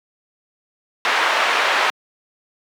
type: band-pass noise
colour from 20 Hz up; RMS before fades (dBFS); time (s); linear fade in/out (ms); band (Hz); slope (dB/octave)
pink; -18; 1.05-1.9; 0; 900 to 2500; 12
effects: high-pass 300 Hz 12 dB/octave